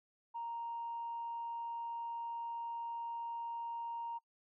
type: tone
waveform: sine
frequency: 932.3 Hz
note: A#5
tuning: in tune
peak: -38 dBFS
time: 0.34-4.19 s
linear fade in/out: 20 ms
effects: noise-tail reverb RT60 0.1 s tail -25 dB re dry + tanh soft clip ceiling -34 dBFS

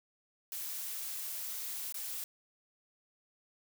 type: noise with dropouts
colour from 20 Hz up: blue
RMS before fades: -40 dBFS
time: 0.52-2.24 s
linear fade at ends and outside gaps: 1 ms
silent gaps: 1.924-1.943 s
effects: none

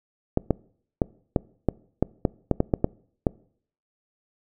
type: clicks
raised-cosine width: 2 ms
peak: -6 dBFS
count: 12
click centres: 0.374 / 0.507 / 1.018 / 1.362 / 1.687 / 2.026 / 2.252 / 2.513 / 2.604 / 2.738 / 2.844 / 3.268 s
effects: noise-tail reverb RT60 0.6 s tail -24 dB re dry

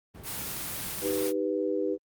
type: noise with tremolo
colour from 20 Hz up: brown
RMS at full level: -38 dBFS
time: 0.14-1.24 s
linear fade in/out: 10 ms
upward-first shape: triangle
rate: 4.5 Hz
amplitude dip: 25%
type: noise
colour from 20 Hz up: white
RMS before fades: -35 dBFS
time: 0.23-1.33 s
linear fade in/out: 50 ms
type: chord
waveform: sine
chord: Eb augmented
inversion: none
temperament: equal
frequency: 311.1 / 392 / 493.9 Hz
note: Eb4 / G4 / B4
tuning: 0 / 0 / 0 cents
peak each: -31 / -30 / -30 dBFS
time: 1.01-1.98 s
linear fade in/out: 50 ms
effects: high-pass 100 Hz 12 dB/octave + Opus 24 kbps

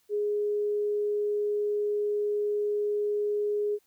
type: tone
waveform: sine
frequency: 415.3 Hz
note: G#4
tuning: in tune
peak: -25 dBFS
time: 0.09-3.79 s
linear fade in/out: 50 ms
effects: white hiss -69 dBFS RMS until 3.86 s

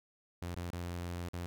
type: tone with dropouts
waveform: sawtooth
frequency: 87.31 Hz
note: F2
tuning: in tune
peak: -34 dBFS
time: 0.42-1.46 s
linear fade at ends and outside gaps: 0 ms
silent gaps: 0.546-0.565 / 0.703-0.732 / 1.286-1.334 s
effects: none

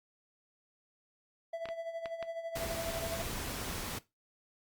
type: tone with tremolo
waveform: triangle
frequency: 664 Hz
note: E5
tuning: 12 cents sharp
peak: -32 dBFS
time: 1.53-3.22 s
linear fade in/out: 5 ms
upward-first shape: sine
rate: 12 Hz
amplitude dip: 60%
type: clicks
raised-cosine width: 0.3 ms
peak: -25 dBFS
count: 6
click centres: 1.656 / 1.688 / 2.058 / 2.227 / 2.571 / 3.136 s
type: noise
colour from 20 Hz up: pink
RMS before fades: -39 dBFS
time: 2.55-3.99 s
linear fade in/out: 10 ms
effects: noise-tail reverb RT60 0.2 s tail -17 dB re dry + Opus 48 kbps

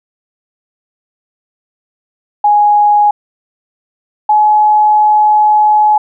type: tone pair in turn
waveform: sine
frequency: 831 / 847.5 Hz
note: G#5 / G#5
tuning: +1 / +35 cents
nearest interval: unison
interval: 34 cents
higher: second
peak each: -5 dBFS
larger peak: neither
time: 2.44-3.11 / 4.29-5.98 s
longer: second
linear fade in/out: 5 ms
effects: none

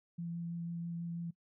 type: tone with vibrato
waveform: sine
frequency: 169.7 Hz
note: F3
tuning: 49 cents flat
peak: -37 dBFS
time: 0.18-1.31 s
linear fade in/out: 10 ms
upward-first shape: sine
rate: 6.1 Hz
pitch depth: 10 cents each way
effects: noise-tail reverb RT60 0.1 s tail -21 dB re dry

